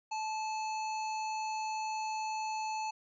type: harmonic tone with a mistuned harmonic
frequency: 869 Hz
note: A5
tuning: 22 cents flat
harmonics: 1 / 3 / 5 / 7 / 8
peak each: -34 / -44 / -48 / -51 / -52 dBFS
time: 0.11-2.91 s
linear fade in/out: 10 ms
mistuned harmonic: 7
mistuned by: +17 cents
effects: none